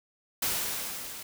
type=noise with level ramp; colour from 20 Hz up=white; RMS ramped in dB=-28 to -42 dBFS; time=0.42-1.23 s; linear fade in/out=5 ms; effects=none